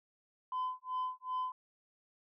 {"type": "tone with tremolo", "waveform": "sine", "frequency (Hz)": 1017, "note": "C6", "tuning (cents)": -50, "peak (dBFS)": -30, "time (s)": [0.52, 1.52], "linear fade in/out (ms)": 2, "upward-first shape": "sine", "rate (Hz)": 2.6, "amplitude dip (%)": 100, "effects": ["tanh soft clip ceiling -31 dBFS"]}